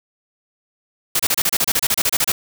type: noise bursts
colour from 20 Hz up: white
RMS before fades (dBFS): -17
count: 16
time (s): 1.15-2.32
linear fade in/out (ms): 5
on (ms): 45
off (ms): 30
effects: none